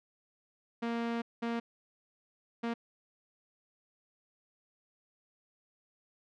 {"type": "tone bursts at uneven times", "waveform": "sawtooth", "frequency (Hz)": 233.1, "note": "A#3", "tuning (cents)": 0, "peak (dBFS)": -28, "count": 3, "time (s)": [[0.82, 1.22], [1.42, 1.6], [2.63, 2.74]], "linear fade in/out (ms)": 10, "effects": ["low-pass 3000 Hz 12 dB/octave"]}